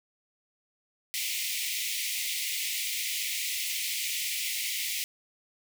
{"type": "high-pass noise", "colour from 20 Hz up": "pink", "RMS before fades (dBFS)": -32, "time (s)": [1.14, 5.04], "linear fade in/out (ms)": 0, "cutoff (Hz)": 2000, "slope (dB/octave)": 96, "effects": []}